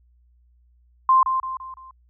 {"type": "tone with echo", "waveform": "sine", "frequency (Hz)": 1046.5, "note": "C6", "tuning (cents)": 0, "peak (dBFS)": -12, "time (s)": [1.09, 1.23], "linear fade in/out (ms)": 2, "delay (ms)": 170, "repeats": 4, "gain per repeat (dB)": -7, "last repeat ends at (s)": 1.91, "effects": ["added 60 Hz sine -55 dBFS peak until 2.09 s"]}